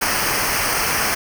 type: noise with comb filter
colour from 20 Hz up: pink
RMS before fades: -20 dBFS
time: 0.01-1.15 s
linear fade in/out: 10 ms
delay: 0.27 ms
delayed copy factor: -0.75
effects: none